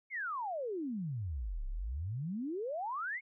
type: exponential two-way sweep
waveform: sine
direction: down then up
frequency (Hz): 2240 to 31 to 2240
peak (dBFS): -35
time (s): 0.1-3.21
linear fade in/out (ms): 50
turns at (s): 1.66
effects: none